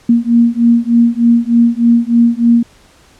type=beating tone pair; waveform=sine; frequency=233.1 / 236.4 Hz; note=A#3 / A#3; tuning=0 / +24 cents; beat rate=3.3 Hz; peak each=-10 dBFS; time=0.09-2.63 s; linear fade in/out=5 ms; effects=pink hiss -46 dBFS RMS until 3.19 s + low-pass 9000 Hz 12 dB/octave